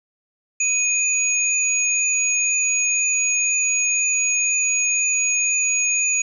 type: tone pair together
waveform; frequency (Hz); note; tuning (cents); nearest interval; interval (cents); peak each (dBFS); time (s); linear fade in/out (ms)
sine; 2489 / 6749; D#7 / G#8; 0 / +27; octave + perfect fourth; 1727; -21 / -19; 0.6-6.22; 5
effects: none